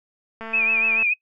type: click train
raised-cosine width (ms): 0.5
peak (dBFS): -20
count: 139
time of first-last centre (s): 0.41-1.026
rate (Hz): 224
type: tone with vibrato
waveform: sine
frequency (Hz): 2489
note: D#7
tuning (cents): 0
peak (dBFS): -17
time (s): 0.53-1.14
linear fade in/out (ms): 10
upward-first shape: triangle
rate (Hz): 6.8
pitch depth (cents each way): 99
effects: noise-tail reverb RT60 0.1 s tail -24 dB re dry